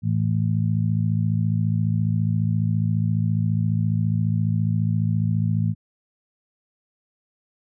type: harmonic tone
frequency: 54.6 Hz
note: A1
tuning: 13 cents flat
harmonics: 2 / 3 / 4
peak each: -21 / -23 / -28 dBFS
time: 0.02-5.75 s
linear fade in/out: 50 ms
effects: none